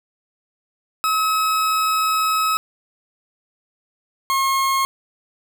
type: tone pair in turn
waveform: 40% pulse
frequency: 1283 / 1078.9 Hz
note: E6 / C#6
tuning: -47 / -47 cents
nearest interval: minor third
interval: 300 cents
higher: first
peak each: -16 dBFS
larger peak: neither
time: 1.04-2.57 / 4.3-4.85 s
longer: first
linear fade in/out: 0 ms
effects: none